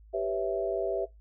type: chord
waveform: sine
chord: C# half-diminished seventh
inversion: second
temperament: equal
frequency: 392 / 493.9 / 554.4 / 659.3 Hz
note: G4 / B4 / C#5 / E5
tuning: 0 / 0 / 0 / 0 cents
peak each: -32 / -35 / -36 / -30 dBFS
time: 0.13-1.06 s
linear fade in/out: 20 ms
effects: noise-tail reverb RT60 0.2 s tail -22 dB re dry + added 53 Hz sine -51 dBFS peak until 1.2 s